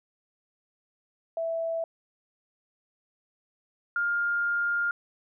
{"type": "tone pair in turn", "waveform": "sine", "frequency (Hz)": [659.3, 1407.5], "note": ["E5", "F6"], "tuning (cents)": [0, 13], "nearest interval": "octave + minor second", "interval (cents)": 1313, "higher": "second", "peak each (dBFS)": [-27, -24], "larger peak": "second", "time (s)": [[1.37, 1.84], [3.96, 4.91]], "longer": "second", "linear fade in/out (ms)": 2, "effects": []}